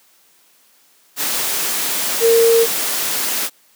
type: tone in noise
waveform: sine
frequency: 459.4 Hz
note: A#4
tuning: 25 cents flat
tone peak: -9 dBFS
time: 2.2-2.67 s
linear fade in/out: 50 ms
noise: white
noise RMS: -20 dBFS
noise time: 1.16-3.5 s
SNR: +8 dB
effects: white hiss -54 dBFS RMS until 3.75 s + high-pass 200 Hz 12 dB/octave